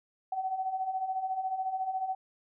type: beating tone pair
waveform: sine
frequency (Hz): 746 / 760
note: F#5 / F#5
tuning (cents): +14 / +46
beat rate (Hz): 14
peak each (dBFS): -37 / -31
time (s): 0.32-2.15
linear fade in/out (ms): 5
effects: none